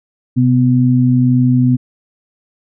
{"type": "tone pair together", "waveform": "sine", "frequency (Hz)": [128.14, 250], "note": ["C3", "B3"], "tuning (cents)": [-36, 21], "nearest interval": "octave", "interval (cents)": 1157, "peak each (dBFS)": -11, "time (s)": [0.36, 1.77], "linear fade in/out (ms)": 20, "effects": []}